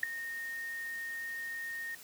sine tone with ADSR envelope, 1846 Hz, A#6, 17 cents flat, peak -20 dBFS, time 0.03-1.95 s, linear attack 4 ms, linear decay 4 ms, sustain -17 dB, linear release 4 ms, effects tanh soft clip ceiling -17 dBFS + white hiss -52 dBFS RMS until 2.03 s

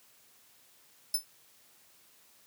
15% pulse tone with exponential decay, 5274 Hz, E8, in tune, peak -17 dBFS, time 1.14-1.25 s, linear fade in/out 5 ms, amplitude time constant 22 ms, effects white hiss -62 dBFS RMS until 2.46 s + high-pass 80 Hz 12 dB/octave

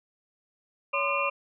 sine tone cluster, 562 / 1035 / 1206 / 2405 / 2724 Hz, C#5 / C6 / D6 / D7 / F7, +24 / -19 / +46 / +41 / -44 cents, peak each -31 dBFS, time 0.93-1.3 s, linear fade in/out 10 ms, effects none

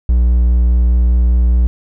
triangle tone with vibrato, 60.1 Hz, B1, 46 cents flat, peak -6 dBFS, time 0.09-1.67 s, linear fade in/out 0 ms, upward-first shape sine, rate 4.9 Hz, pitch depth 12 cents each way, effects none

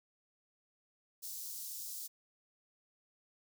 white high-pass noise, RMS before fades -44 dBFS, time 1.22-2.08 s, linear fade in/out 20 ms, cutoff 4700 Hz, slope 24 dB/octave, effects none

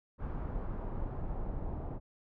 brown noise with low-pass filter sweep, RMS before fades -37 dBFS, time 0.18-2 s, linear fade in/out 50 ms, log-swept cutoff 1200 to 800 Hz, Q 1.4, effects none

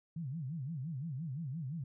sine tone with vibrato, 146.83 Hz, D3, in tune, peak -37 dBFS, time 0.16-1.84 s, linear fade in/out 5 ms, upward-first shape sine, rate 5.8 Hz, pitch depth 270 cents each way, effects none

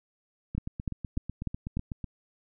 two click trains, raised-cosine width 5 ms, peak -22 / -17 dBFS, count 13 / 5, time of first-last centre 0.55-2.043 / 0.58-1.77 s, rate 8.04 / 3.36 Hz, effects none

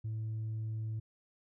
triangle tone with tanh clipping, 110 Hz, A2, in tune, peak -35 dBFS, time 0.04-1 s, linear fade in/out 10 ms, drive 6 dB, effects none

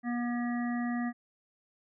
harmonic tone, 240.5 Hz, B3, 46 cents flat, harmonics 1 / 3 / 5 / 7 / 8, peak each -30 / -40 / -45 / -46 / -43 dBFS, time 0.03-1.13 s, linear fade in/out 50 ms, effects none

